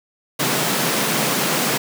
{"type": "high-pass noise", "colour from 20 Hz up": "pink", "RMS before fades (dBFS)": -20, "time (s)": [0.39, 1.78], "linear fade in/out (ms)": 10, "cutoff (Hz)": 130, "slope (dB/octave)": 96, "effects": []}